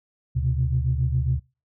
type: tone cluster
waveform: sine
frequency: 73.8 / 124.1 / 131.4 Hz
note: D2 / B2 / C3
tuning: +9 / +9 / +8 cents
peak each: -24 dBFS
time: 0.35-1.4 s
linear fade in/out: 20 ms
effects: noise-tail reverb RT60 0.3 s tail -24 dB re dry + tanh soft clip ceiling -11 dBFS